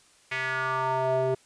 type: tone with band-pass filter sweep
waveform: square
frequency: 130.81 Hz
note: C3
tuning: in tune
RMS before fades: -27 dBFS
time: 0.31-1.35 s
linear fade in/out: 10 ms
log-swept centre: 2200 to 480 Hz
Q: 3.5
effects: white hiss -59 dBFS RMS until 1.45 s + resampled to 22050 Hz